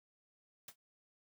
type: noise with exponential decay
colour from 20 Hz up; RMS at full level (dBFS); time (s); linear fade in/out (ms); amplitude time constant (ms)
white; -44; 0.68-0.76; 5; 16
effects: none